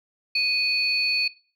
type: tone pair together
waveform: sine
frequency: 2489 / 4435 Hz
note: D#7 / C#8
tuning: 0 / 0 cents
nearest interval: minor seventh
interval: 1000 cents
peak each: -22 dBFS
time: 0.35-1.28 s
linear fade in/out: 5 ms
effects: noise-tail reverb RT60 0.4 s tail -21 dB re dry + tanh soft clip ceiling -12 dBFS